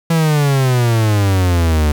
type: exponential sweep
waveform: 45% pulse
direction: down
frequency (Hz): 167.5 to 73.42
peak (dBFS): -11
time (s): 0.1-1.92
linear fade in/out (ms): 5
effects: 7-bit